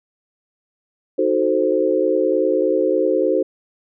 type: chord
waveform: sine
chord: D# diminished seventh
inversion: none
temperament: equal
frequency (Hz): 311.1 / 370 / 440 / 523.3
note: D#4 / F#4 / A4 / C5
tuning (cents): 0 / 0 / 0 / 0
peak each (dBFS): -22 / -20 / -21 / -19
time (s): 1.18-3.43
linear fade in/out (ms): 10
effects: none